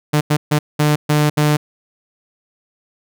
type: tone bursts at uneven times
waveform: sawtooth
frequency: 149.6 Hz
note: D3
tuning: 32 cents sharp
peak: -8 dBFS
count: 6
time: 0.13-0.21 / 0.3-0.37 / 0.51-0.59 / 0.79-0.96 / 1.09-1.3 / 1.37-1.57 s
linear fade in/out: 10 ms
effects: none